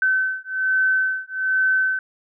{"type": "beating tone pair", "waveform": "sine", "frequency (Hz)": [1528, 1529.2], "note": ["G6", "G6"], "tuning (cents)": [-45, -43], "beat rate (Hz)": 1.2, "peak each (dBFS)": -21, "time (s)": [0.02, 1.99], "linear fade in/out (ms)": 2, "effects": []}